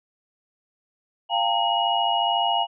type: tone cluster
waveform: sine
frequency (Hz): 695 / 797 / 911 / 2896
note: F5 / G5 / A#5 / F#7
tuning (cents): -9 / +28 / -40 / -38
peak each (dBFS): -25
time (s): 1.29-2.67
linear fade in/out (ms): 50
effects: none